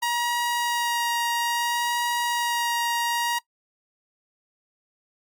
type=tone with vibrato; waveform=sawtooth; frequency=949 Hz; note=A#5; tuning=31 cents sharp; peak=-19 dBFS; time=0.02-3.39 s; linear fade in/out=10 ms; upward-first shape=sine; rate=0.6 Hz; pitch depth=11 cents each way; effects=noise-tail reverb RT60 0.1 s tail -21 dB re dry + Opus 48 kbps